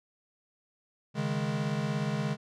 square chord, C# suspended second, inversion none, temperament equal, 138.59 / 155.56 / 207.7 Hz, C#3 / D#3 / G#3, 0 / 0 / 0 cents, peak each -34 dBFS, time 1.14-2.37 s, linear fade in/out 50 ms, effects low-pass 6000 Hz 12 dB/octave

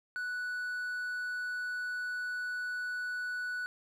triangle tone, 1480 Hz, F#6, in tune, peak -32 dBFS, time 0.16-3.66 s, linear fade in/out 0 ms, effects none

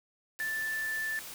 sine tone in noise, 1760 Hz, A6, in tune, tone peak -31 dBFS, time 0.4-1.19 s, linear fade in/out 0 ms, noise white, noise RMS -44 dBFS, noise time 0.39-1.34 s, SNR +10 dB, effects none

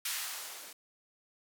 violet noise with band-pass filter sweep, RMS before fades -40 dBFS, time 0.05-0.73 s, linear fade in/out 5 ms, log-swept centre 1800 to 280 Hz, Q 0.98, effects none

